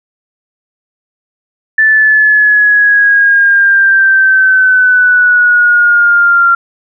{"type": "exponential sweep", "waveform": "sine", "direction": "down", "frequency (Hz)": [1760, 1379], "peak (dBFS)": -4, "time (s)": [1.78, 6.55], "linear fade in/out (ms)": 5, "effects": []}